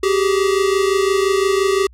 square tone pair together, 384.2 / 410 Hz, G4 / G#4, -35 / -22 cents, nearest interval minor second, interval 113 cents, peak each -16 / -20 dBFS, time 0.03-1.87 s, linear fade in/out 5 ms, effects added 60 Hz sine -42 dBFS peak until 1.93 s + low-pass 10000 Hz 12 dB/octave

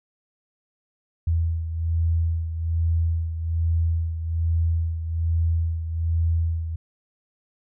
sine beating tone pair, 82.41 / 83.61 Hz, E2 / E2, 0 / +25 cents, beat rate 1.2 Hz, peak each -21 / -28 dBFS, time 1.27-6.76 s, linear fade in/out 5 ms, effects none

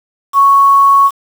sine tone with quantisation, 1108.7 Hz, C#6, in tune, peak -4 dBFS, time 0.33-1.11 s, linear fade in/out 50 ms, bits 5, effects none

